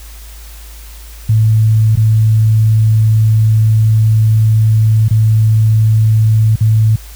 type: tone with dropouts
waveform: sine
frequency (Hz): 109.8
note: A2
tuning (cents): -3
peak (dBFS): -6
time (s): 1.29-6.96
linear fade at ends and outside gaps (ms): 5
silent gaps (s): 1.956-1.972 / 5.083-5.108 / 6.558-6.608
effects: added 54 Hz sine -30 dBFS peak until 7.15 s + white hiss -38 dBFS RMS until 7.15 s